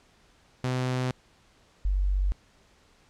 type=tone pair in turn; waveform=sawtooth / sine; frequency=127.4 / 47.72 Hz; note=C3 / G1; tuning=-46 / -46 cents; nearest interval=octave + perfect fourth; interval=1700 cents; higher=first; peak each=-22 dBFS; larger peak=neither; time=0.64-1.11 / 1.85-2.32 s; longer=neither; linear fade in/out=0 ms; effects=pink hiss -61 dBFS RMS until 3.09 s + low-pass 7000 Hz 12 dB/octave